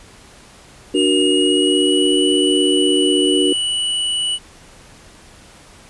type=tone with pitch glide; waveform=square; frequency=2854 to 2951 Hz; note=F7 to F#7; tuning=+37 to -5 cents; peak=-18 dBFS; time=0.94-4.39 s; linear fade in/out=50 ms; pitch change=+58 cents; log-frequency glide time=1.11-2.22 s
type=chord; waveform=sine; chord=D augmented; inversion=none; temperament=equal with one note detuned; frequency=293.7 / 370 / 471.3 Hz; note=D4 / F#4 / A#4; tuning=0 / 0 / +19 cents; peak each=-17 / -17 / -22 dBFS; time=0.94-3.53 s; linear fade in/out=5 ms
effects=pink hiss -44 dBFS RMS until 5.89 s + resampled to 24000 Hz

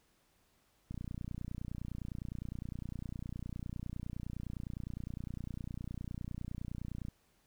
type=click train; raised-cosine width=5 ms; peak=-29 dBFS; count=185; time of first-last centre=0.91-7.084 s; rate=29.8 Hz; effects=pink hiss -72 dBFS RMS until 7.46 s

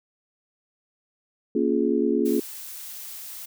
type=chord; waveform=sine; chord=Bb minor seventh; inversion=none; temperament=just; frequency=233.1 / 279.7 / 349.6 / 419.5 Hz; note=Bb3 / Db4 / F4 / Ab4; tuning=0 / +16 / +2 / +17 cents; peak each=-25 dBFS; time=1.55-2.4 s; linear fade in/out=5 ms
type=noise; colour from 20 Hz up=blue; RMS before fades=-38 dBFS; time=2.25-3.46 s; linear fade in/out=10 ms
effects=none

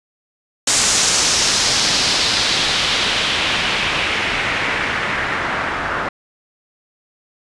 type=noise with low-pass filter sweep; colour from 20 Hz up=white; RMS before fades=-18 dBFS; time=0.67-6.09 s; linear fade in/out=5 ms; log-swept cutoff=7300 to 1400 Hz; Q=1.8; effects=resampled to 24000 Hz

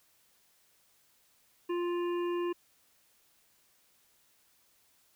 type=harmonic tone; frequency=349.2 Hz; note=F4; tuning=in tune; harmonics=1 / 3 / 5 / 7 / 8; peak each=-30 / -40 / -50 / -53 / -50 dBFS; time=1.69-2.53 s; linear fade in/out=10 ms; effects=white hiss -68 dBFS RMS until 5.15 s

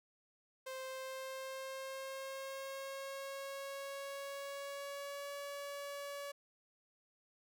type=tone with pitch glide; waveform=sawtooth; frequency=523.3 to 567.4 Hz; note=C5 to C#5; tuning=0 to +40 cents; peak=-39 dBFS; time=0.66-6.32 s; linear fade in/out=10 ms; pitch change=+140 cents; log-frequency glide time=0.85-5.32 s; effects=none

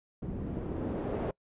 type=noise with low-pass filter sweep; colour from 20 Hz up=white; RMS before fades=-35 dBFS; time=0.22-1.31 s; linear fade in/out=5 ms; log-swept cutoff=210 to 520 Hz; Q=1.1; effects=noise-tail reverb RT60 0.1 s tail -25 dB re dry + resampled to 8000 Hz

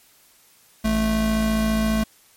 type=tone pair together; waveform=square; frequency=54.67 / 218.7 Hz; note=A1 / A3; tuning=-10 / -10 cents; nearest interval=2 octaves; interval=2400 cents; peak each=-26 / -20 dBFS; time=0.84-2.04 s; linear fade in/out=10 ms; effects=white hiss -55 dBFS RMS until 2.36 s + MP3 64 kbps

